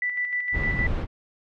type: tone with tremolo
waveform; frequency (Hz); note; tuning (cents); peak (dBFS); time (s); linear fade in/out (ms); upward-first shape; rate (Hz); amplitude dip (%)
sine; 1975.5; B6; 0; -22; 0.02-0.87; 2; square; 6.5; 45
type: noise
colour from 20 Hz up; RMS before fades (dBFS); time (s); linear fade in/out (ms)
brown; -26; 0.52-1.07; 50
effects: low-pass 3000 Hz 12 dB/octave